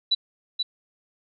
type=tone with echo; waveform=sine; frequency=3951 Hz; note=B7; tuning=in tune; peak=-17 dBFS; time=0.11-0.15 s; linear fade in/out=10 ms; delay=480 ms; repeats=1; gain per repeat=-5 dB; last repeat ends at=0.63 s; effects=none